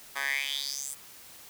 10% pulse tone with high-pass filter sweep, 138.59 Hz, C#3, in tune, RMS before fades -33 dBFS, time 0.15-0.95 s, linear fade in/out 20 ms, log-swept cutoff 1300 to 9000 Hz, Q 5.3, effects white hiss -50 dBFS RMS until 1.49 s

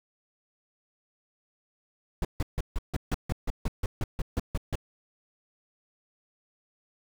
brown noise bursts, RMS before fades -27 dBFS, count 15, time 2.22-4.755 s, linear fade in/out 2 ms, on 29 ms, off 150 ms, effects none

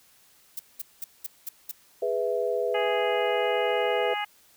violet noise bursts, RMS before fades -33 dBFS, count 6, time 0.57-1.714 s, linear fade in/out 5 ms, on 24 ms, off 200 ms
sine chord, E major, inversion first, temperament equal with one note detuned, 413.2 / 493.9 / 659.3 Hz, G#4 / B4 / E5, -9 / 0 / 0 cents, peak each -29 / -27 / -30 dBFS, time 2.02-4.14 s, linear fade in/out 5 ms
harmonic tone, 415.3 Hz, G#4, in tune, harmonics 2 / 3 / 4 / 5 / 6 / 7, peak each -30 / -37 / -37 / -34 / -40 / -36 dBFS, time 2.74-4.25 s, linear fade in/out 10 ms
effects white hiss -59 dBFS RMS until 4.56 s

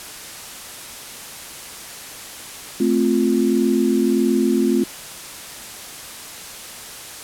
sine chord, F major, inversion first, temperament equal, 220 / 261.6 / 349.2 Hz, A3 / C4 / F4, 0 / 0 / 0 cents, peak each -19 dBFS, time 2.8-4.84 s, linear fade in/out 5 ms, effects white hiss -35 dBFS RMS until 7.23 s + low-pass 12000 Hz 12 dB/octave

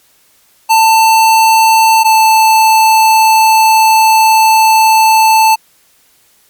square tone pair in turn, 890 / 881.8 Hz, A5 / A5, +20 / +4 cents, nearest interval unison, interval 16 cents, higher first, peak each -5 dBFS, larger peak neither, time 0.69-2.04 / 2.04-5.56 s, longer second, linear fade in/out 20 ms, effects white hiss -50 dBFS RMS until 6.49 s + MP3 96 kbps

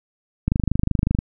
click train, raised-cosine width 5 ms, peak -6 dBFS, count 19, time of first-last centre 0.48-1.189 s, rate 25.4 Hz, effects none

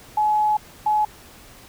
sine tone bursts at uneven times, 849 Hz, G#5, 38 cents sharp, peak -16 dBFS, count 2, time 0.17-0.57 / 0.86-1.05 s, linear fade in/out 5 ms, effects pink hiss -46 dBFS RMS until 1.68 s

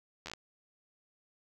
slowing click train, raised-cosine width 0.2 ms, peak -24 dBFS, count 6, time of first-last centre 0.26-0.336 s, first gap 11 ms, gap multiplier 1.16, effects none

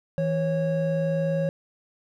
triangle tone pair together, 163.22 / 549 Hz, E3 / C#5, -17 / -17 cents, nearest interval octave + major sixth, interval 2100 cents, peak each -23 dBFS, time 0.18-1.49 s, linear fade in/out 0 ms, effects none

